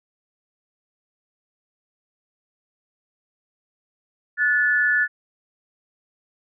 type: tone pair together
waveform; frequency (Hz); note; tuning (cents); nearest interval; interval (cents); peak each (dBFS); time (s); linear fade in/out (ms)
sine; 1459.8 / 1736; F#6 / A6; -24 / -24; minor third; 300; -21 / -18; 4.37-5.08; 50
effects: none